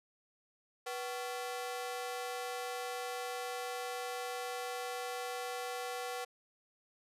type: ring-modulated tone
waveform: sawtooth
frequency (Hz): 624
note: D#5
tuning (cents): +5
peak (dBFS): -31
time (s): 0.86-6.25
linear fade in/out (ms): 10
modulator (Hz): 135
effects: resampled to 32000 Hz